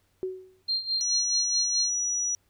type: tone with exponential decay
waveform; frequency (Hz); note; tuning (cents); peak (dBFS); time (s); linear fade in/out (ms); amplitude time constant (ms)
sine; 373.8; F#4; +18; -25; 0.23-0.62; 0; 84
type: tone with tremolo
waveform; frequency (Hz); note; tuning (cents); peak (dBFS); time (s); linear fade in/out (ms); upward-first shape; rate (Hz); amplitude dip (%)
sine; 4186; C8; 0; -23; 0.68-1.9; 10; sine; 4.7; 80
type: tone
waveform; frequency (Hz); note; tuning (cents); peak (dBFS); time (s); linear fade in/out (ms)
sine; 5850; F#8; -21; -25; 1.01-2.35; 0
effects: added 94 Hz sine -70 dBFS peak until 2.49 s + pink hiss -70 dBFS RMS until 2.49 s